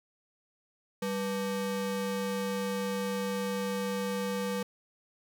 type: ring-modulated tone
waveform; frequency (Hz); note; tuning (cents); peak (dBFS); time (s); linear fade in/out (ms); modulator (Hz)
square; 342.7; F4; -33; -28; 1.02-4.63; 5; 147
effects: none